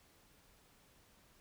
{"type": "silence", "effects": ["pink hiss -67 dBFS RMS until 1.4 s"]}